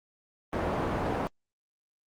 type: low-pass noise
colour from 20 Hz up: white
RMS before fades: -30 dBFS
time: 0.53-1.27 s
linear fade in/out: 0 ms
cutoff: 810 Hz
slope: 12 dB/octave
effects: Opus 24 kbps